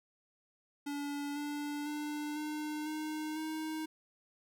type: tone with pitch steps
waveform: square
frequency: 287 / 292.2 / 297.5 / 302.8 / 308.3 / 313.9 Hz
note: D4 / D4 / D4 / D#4 / D#4 / D#4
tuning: -40 / -9 / +22 / -47 / -16 / +15 cents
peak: -37 dBFS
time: 0.86-3.86 s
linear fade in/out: 10 ms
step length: 500 ms
effects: none